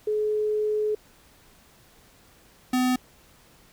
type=tone pair in turn; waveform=sine / square; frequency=425.4 / 252.9 Hz; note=G#4 / B3; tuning=+42 / +41 cents; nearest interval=major sixth; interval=901 cents; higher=first; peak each=-22 / -21 dBFS; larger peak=second; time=0.07-0.95 / 2.73-2.96 s; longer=first; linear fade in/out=5 ms; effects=pink hiss -56 dBFS RMS until 3.72 s